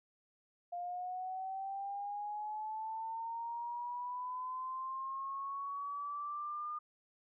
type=linear sweep; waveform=sine; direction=up; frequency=698.5 to 1215 Hz; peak=-38 dBFS; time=0.72-6.79 s; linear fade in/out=10 ms; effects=none